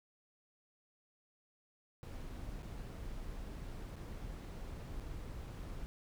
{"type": "noise with dropouts", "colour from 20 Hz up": "brown", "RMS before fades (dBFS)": -45, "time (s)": [2.03, 5.86], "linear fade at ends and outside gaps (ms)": 0, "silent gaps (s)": [[2.624, 2.629], [3.958, 3.964], [4.998, 5.005]], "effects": []}